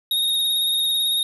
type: tone with vibrato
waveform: square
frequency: 3729 Hz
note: A#7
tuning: in tune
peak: -19 dBFS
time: 0.11-1.23 s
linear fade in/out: 2 ms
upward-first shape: sine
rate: 18 Hz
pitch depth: 28 cents each way
effects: none